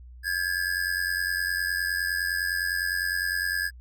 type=ring-modulated tone; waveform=square; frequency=1661.2 Hz; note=G#6; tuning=in tune; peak=-23 dBFS; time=0.23-3.71 s; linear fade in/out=50 ms; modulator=44.9 Hz; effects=added 61 Hz sine -43 dBFS peak until 3.8 s